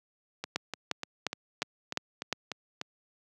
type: two click trains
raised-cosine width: 0.2 ms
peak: -11 / -17 dBFS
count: 6 / 9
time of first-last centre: 0.56-2.327 / 0.44-2.814 s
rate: 2.83 / 3.37 Hz
effects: high-pass 150 Hz 12 dB/octave